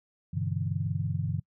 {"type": "chord", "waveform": "sine", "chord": "E minor seventh", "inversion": "first", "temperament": "equal with one note detuned", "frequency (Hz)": [98, 123.47, 144.23, 164.81], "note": ["G2", "B2", "D3", "E3"], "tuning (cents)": [0, 0, -31, 0], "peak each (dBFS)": [-32, -35, -32, -34], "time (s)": [0.33, 1.4], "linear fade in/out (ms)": 10, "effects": ["noise-tail reverb RT60 0.1 s tail -25 dB re dry"]}